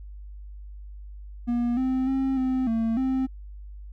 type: tone with pitch steps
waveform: triangle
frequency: 239.3 / 259.6 / 266.8 / 258.8 / 226.2 / 262.1 Hz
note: A#3 / C4 / C4 / C4 / A3 / C4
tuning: +46 / -13 / +34 / -19 / +48 / +3 cents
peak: -20 dBFS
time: 1.47-3.27 s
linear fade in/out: 20 ms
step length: 300 ms
effects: added 50 Hz sine -38 dBFS peak until 3.92 s